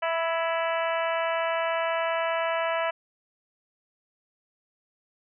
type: harmonic tone with a mistuned harmonic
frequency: 329.6 Hz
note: E4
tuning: in tune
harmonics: 2 / 3 / 4 / 5 / 6 / 7 / 8 / 9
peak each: -27 / -31 / -33 / -35 / -37 / -38 / -39 / -40 dBFS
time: 0.02-2.91 s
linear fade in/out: 10 ms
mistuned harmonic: 5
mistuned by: +25 cents
effects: none